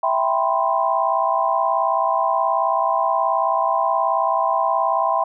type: chord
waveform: sine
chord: C major seventh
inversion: first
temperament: equal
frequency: 659.3 / 784 / 987.8 / 1046.5 Hz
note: E5 / G5 / B5 / C6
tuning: 0 / 0 / 0 / 0 cents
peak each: -22 dBFS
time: 0.03-5.24 s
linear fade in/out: 5 ms
effects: none